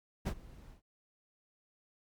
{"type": "noise with ADSR envelope", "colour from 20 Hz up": "brown", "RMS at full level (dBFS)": -29, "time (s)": [0.25, 0.82], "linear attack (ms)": 22, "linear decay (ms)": 65, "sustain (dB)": -23, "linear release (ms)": 120, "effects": ["MP3 96 kbps"]}